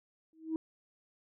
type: tone with exponential growth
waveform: sine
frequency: 320 Hz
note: D#4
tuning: 49 cents sharp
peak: -26 dBFS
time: 0.33-0.56 s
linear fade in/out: 1 ms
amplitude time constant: 49 ms
effects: tanh soft clip ceiling -27 dBFS